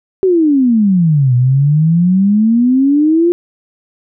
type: exponential two-way sweep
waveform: sine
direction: down then up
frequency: 389 to 121.5 to 353.3 Hz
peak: -7 dBFS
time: 0.23-3.32 s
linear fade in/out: 0 ms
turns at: 1.35 s
effects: none